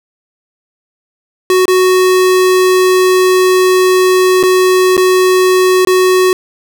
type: tone with dropouts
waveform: square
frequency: 370 Hz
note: F#4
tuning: in tune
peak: -7 dBFS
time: 1.5-6.33 s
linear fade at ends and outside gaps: 1 ms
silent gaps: 1.655-1.68 / 4.429-4.435 / 4.968-4.977 / 5.85-5.872 s
effects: none